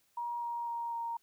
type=tone with pitch steps; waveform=sine; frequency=950 / 943.4 / 936.9 / 930.4 Hz; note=A#5 / A#5 / A#5 / A#5; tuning=+33 / +20 / +8 / -4 cents; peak=-34 dBFS; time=0.17-1.17 s; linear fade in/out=5 ms; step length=250 ms; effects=white hiss -72 dBFS RMS until 1.22 s